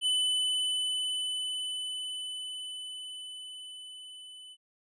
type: tone with level ramp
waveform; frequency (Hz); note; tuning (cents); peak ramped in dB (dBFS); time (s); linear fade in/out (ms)
square; 3006; F#7; +27; -25 to -47; 0.01-4.57; 50
effects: resampled to 22050 Hz